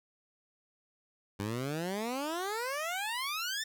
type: exponential sweep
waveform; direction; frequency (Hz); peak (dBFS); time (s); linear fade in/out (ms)
15% pulse; up; 96.9 to 1819; -27; 1.39-3.64; 10
effects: none